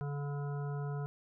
harmonic tone, 143.3 Hz, D3, 42 cents flat, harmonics 1 / 3 / 5 / 7 / 9 / 10, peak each -35 / -45 / -49 / -52 / -54 / -55 dBFS, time 0.01-1.06 s, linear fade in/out 0 ms, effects none

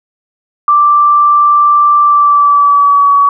sine tone with pitch glide, 1174.7 to 1132.7 Hz, D6 to C#6, 0 to +37 cents, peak -4 dBFS, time 0.68-3.29 s, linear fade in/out 2 ms, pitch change -63 cents, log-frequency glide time 2.02-3.13 s, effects none

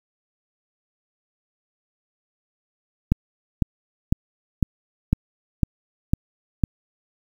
click train, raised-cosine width 5 ms, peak -4 dBFS, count 8, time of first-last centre 3.12-6.638 s, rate 1.99 Hz, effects 7-bit

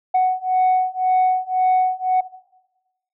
sine beating tone pair, 741 / 742.9 Hz, F#5 / F#5, +2 / +7 cents, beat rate 1.9 Hz, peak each -17 dBFS, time 0.14-2.21 s, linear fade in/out 10 ms, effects noise-tail reverb RT60 1.0 s tail -17 dB re dry + tanh soft clip ceiling -11 dBFS

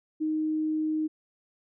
sine tone, 311.1 Hz, D#4, in tune, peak -25 dBFS, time 0.2-1.08 s, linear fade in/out 20 ms, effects none

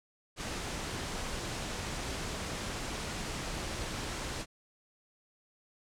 pink low-pass noise, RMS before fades -38 dBFS, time 0.36-4.46 s, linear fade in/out 50 ms, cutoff 8800 Hz, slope 24 dB/octave, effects none

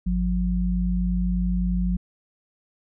sine tone pair together, 51.69 / 179.9 Hz, G#1 / F#3, -7 / -48 cents, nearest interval octave + minor seventh, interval 2159 cents, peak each -23 / -23 dBFS, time 0.06-1.97 s, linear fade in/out 10 ms, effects none

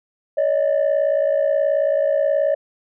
sine tone pair together, 563.7 / 622.3 Hz, C#5 / D#5, +29 / 0 cents, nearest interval major second, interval 171 cents, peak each -16 / -17 dBFS, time 0.37-2.55 s, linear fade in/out 10 ms, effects tanh soft clip ceiling -12 dBFS

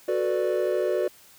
triangle chord, B minor seventh, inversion second, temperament equal with one note detuned, 368.9 / 440 / 493.9 / 587.3 Hz, F#4 / A4 / B4 / D5, -5 / 0 / 0 / 0 cents, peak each -24 / -29 / -26 / -25 dBFS, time 0.08-1.08 s, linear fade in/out 5 ms, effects tanh soft clip ceiling -10 dBFS + white hiss -53 dBFS RMS until 1.38 s

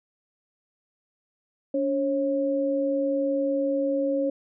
sine tone pair together, 284.7 / 544.3 Hz, C#4 / C#5, +46 / -32 cents, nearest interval major seventh, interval 1122 cents, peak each -26 / -24 dBFS, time 1.74-4.3 s, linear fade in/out 5 ms, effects none

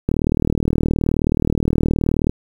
click train, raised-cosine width 3 ms, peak -4 dBFS, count 87, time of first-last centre 0.09-2.295 s, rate 39 Hz, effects 7-bit

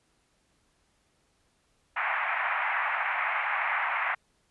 white band-pass noise, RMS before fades -29 dBFS, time 1.96-4.15 s, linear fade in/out 10 ms, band 710 to 2300 Hz, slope 48 dB/octave, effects pink hiss -70 dBFS RMS until 4.5 s + resampled to 24000 Hz

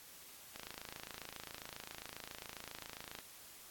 click train, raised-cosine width 0.2 ms, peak -28 dBFS, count 73, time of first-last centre 0.56-3.188 s, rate 27.4 Hz, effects white hiss -56 dBFS RMS until 3.7 s + AAC 64 kbps

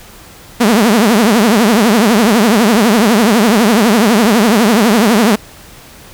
sawtooth tone with vibrato, 220 Hz, A3, in tune, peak -3 dBFS, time 0.6-5.36 s, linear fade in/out 10 ms, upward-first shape triangle, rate 12 Hz, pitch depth 240 cents each way, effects pink hiss -37 dBFS RMS until 6.13 s

